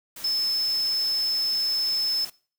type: tone in noise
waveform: sine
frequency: 5240 Hz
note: E8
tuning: 11 cents flat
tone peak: -22 dBFS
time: 0.24-2.25 s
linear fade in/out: 5 ms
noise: white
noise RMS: -40 dBFS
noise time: 0.16-2.3 s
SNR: +15 dB
effects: noise-tail reverb RT60 0.4 s tail -20 dB re dry